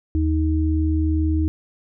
sine tone pair together, 78.82 / 313.9 Hz, D#2 / D#4, +23 / +15 cents, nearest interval 2 octaves, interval 2392 cents, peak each -18 / -22 dBFS, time 0.15-1.48 s, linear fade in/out 0 ms, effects none

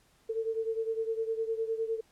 sine beating tone pair, 446.3 / 456.1 Hz, A4 / A#4, +25 / -38 cents, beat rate 9.8 Hz, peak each -31 / -35 dBFS, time 0.29-2.01 s, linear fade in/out 10 ms, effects pink hiss -66 dBFS RMS until 2.11 s + low-pass 12000 Hz 12 dB/octave

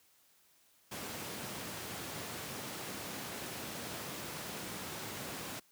pink high-pass noise, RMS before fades -43 dBFS, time 0.91-5.6 s, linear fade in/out 10 ms, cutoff 120 Hz, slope 12 dB/octave, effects white hiss -68 dBFS RMS until 5.71 s + high-pass 60 Hz 12 dB/octave

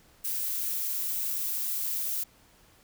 violet noise with high-pass filter sweep, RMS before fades -31 dBFS, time 0.24-2.24 s, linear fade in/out 10 ms, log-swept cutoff 1300 to 610 Hz, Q 1.1, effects pink hiss -60 dBFS RMS until 2.83 s

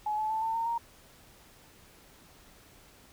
sine tone with pitch steps, 847 / 863.3 / 879.9 / 896.8 / 914.1 / 931.7 Hz, G#5 / A5 / A5 / A5 / A#5 / A#5, +34 / -33 / 0 / +33 / -34 / -1 cents, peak -28 dBFS, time 0.06-0.78 s, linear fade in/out 5 ms, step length 120 ms, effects pink hiss -57 dBFS RMS until 3.12 s

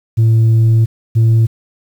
sine tone pair in turn, 112.7 / 113.11 Hz, A2 / A2, +42 / +48 cents, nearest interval unison, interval 6 cents, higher second, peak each -4 dBFS, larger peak neither, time 0.17-0.86 / 1.15-1.47 s, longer first, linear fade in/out 20 ms, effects tanh soft clip ceiling -6 dBFS + 7-bit

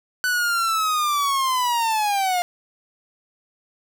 45% pulse linear sweep, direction down, 1500 to 702 Hz, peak -19 dBFS, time 0.24-2.42 s, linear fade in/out 0 ms, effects none

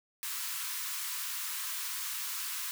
white high-pass noise, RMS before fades -37 dBFS, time 0.23-2.71 s, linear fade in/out 0 ms, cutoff 940 Hz, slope 96 dB/octave, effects none

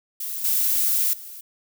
violet noise with level steps, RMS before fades -30 / -21 / -39 dBFS, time 0.2-1.41 s, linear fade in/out 5 ms, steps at 0.44 / 1.13 s, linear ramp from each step 5 ms, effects none

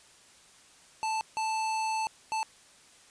square tone bursts at uneven times, 880 Hz, A5, in tune, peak -29 dBFS, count 3, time 1.03-1.21 / 1.37-2.07 / 2.32-2.43 s, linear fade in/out 0 ms, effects white hiss -57 dBFS RMS until 3.1 s + resampled to 22050 Hz

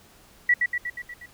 sine tone with echo, 1946 Hz, B6, 26 cents flat, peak -15 dBFS, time 0.49-0.54 s, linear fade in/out 5 ms, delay 120 ms, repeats 6, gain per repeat -4 dB, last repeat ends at 1.26 s, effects pink hiss -54 dBFS RMS until 1.33 s

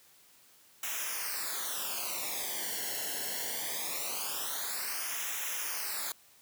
white noise with flanger, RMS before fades -36 dBFS, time 0.83-6.12 s, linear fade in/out 2 ms, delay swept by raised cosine 0.22 to 0.83 ms, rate 0.22 Hz, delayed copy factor -0.95, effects white hiss -61 dBFS RMS until 6.41 s + high-pass 60 Hz 12 dB/octave

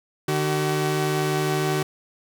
sawtooth tone pair together, 150.72 / 379.8 Hz, D3 / F#4, +45 / +45 cents, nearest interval octave + major third, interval 1600 cents, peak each -20 dBFS, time 0.28-1.83 s, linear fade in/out 5 ms, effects none

